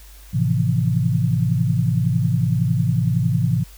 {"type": "chord", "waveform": "sine", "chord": "F major seventh", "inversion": "first", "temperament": "just", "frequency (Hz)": [109.13, 130.96, 163.7, 174.61], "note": ["A2", "C3", "E3", "F3"], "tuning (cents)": [-14, 2, -12, 0], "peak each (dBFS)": [-21, -20, -21, -26], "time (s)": [0.33, 3.64], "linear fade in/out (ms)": 20, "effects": ["added 50 Hz sine -41 dBFS peak until 3.77 s", "white hiss -48 dBFS RMS until 3.77 s"]}